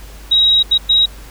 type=tone bursts at uneven times; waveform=sine; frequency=3820 Hz; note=A#7; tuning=42 cents sharp; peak=-8 dBFS; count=3; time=0.31-0.63 / 0.71-0.78 / 0.89-1.06 s; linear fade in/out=10 ms; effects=added 50 Hz sine -33 dBFS peak until 1.3 s + pink hiss -40 dBFS RMS until 1.3 s